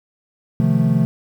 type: chord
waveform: triangle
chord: F dominant seventh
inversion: second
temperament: equal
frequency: 130.81 / 155.56 / 174.61 / 220 Hz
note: C3 / Eb3 / F3 / A3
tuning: 0 / 0 / 0 / 0 cents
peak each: -17 dBFS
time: 0.6-1.05 s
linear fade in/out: 0 ms
effects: 8-bit